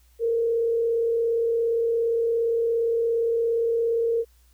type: tone with frequency modulation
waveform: sine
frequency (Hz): 461.6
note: A#4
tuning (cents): -17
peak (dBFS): -20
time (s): 0.19-4.25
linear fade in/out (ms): 50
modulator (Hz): 37.3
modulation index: 0.31
effects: added 60 Hz sine -55 dBFS peak until 4.53 s + white hiss -64 dBFS RMS until 4.53 s